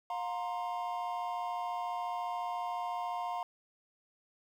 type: chord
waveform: triangle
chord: F suspended fourth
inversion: none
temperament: equal with one note detuned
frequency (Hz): 712.3 / 932.3 / 1046.5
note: F5 / Bb5 / C6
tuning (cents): +34 / 0 / 0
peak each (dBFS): -35 / -37 / -39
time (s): 0.1-3.43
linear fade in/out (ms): 2
effects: 11-bit